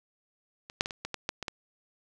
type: clicks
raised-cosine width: 0.2 ms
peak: -26 / -6 / -17 / -21 / -17 / -16 / -12 / -18 / -16 dBFS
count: 9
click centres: 0.699 / 0.809 / 0.859 / 0.908 / 1.05 / 1.143 / 1.291 / 1.427 / 1.482 s
effects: none